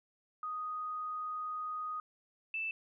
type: tone pair in turn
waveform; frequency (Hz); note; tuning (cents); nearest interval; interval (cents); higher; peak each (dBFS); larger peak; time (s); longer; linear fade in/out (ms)
sine; 1244.5 / 2644; D#6 / E7; 0 / +5; octave + minor second; 1305; second; -36 / -34; second; 0.43-2 / 2.54-2.71; first; 2
effects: none